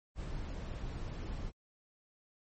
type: noise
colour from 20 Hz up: brown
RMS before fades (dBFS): -40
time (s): 0.15-1.52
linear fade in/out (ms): 50
effects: MP3 32 kbps